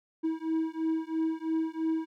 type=beating tone pair; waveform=triangle; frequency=320.2 / 323.2 Hz; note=D#4 / E4; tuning=+50 / -34 cents; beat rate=3 Hz; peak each=-29 dBFS; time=0.23-2.06 s; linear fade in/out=20 ms; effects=none